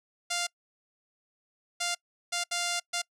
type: tone bursts at uneven times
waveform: 5% pulse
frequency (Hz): 698.5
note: F5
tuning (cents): 0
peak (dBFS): -17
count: 5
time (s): 0.3-0.47 / 1.8-1.95 / 2.32-2.44 / 2.51-2.8 / 2.93-3.02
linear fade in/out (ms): 10
effects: noise-tail reverb RT60 0.1 s tail -25 dB re dry + low-pass 11000 Hz 12 dB/octave